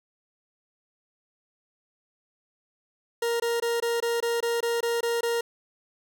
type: tone bursts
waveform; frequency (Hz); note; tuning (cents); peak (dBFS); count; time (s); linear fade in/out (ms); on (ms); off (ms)
40% pulse; 468.1; A#4; +7; -23; 11; 3.22-5.41; 5; 180; 21
effects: none